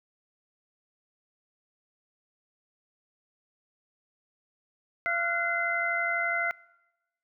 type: tone cluster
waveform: sine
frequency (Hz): 684 / 1383 / 1475 / 2059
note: F5 / F6 / F#6 / C7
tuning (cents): -36 / -17 / -6 / -28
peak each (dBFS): -33 / -32 / -32 / -28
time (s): 5.06-6.51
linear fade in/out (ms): 0
effects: noise-tail reverb RT60 1.0 s tail -24 dB re dry